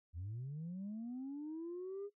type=linear sweep; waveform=sine; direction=up; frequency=77.78 to 412.7 Hz; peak=-40 dBFS; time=0.13-2.1 s; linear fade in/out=50 ms; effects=noise-tail reverb RT60 0.1 s tail -19 dB re dry + tanh soft clip ceiling -39 dBFS